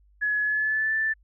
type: tone with pitch glide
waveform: sine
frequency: 1694 to 1762.9 Hz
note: G#6 to A6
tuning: +34 to +3 cents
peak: -22 dBFS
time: 0.21-1.14 s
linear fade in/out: 20 ms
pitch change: +69 cents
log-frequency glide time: 0.41-0.94 s
effects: added 50 Hz sine -56 dBFS peak until 1.23 s